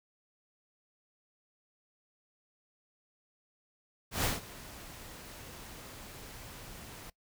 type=noise with ADSR envelope; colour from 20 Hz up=pink; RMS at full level=-29 dBFS; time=4.11-7.1 s; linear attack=130 ms; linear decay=160 ms; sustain=-19 dB; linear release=4 ms; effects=noise-tail reverb RT60 0.1 s tail -21 dB re dry